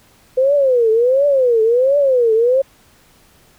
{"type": "tone with vibrato", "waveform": "sine", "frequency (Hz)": 504, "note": "B4", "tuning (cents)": 35, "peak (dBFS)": -10, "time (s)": [0.37, 2.62], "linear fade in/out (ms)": 10, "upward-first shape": "triangle", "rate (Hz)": 1.4, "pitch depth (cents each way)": 260, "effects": ["pink hiss -51 dBFS RMS until 3.58 s"]}